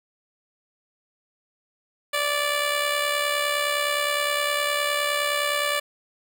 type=tone with amplitude modulation; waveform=10% pulse; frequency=583 Hz; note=D5; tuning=13 cents flat; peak=-12 dBFS; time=2.13-5.8 s; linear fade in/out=10 ms; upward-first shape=sine; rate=69.7 Hz; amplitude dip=45%; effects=none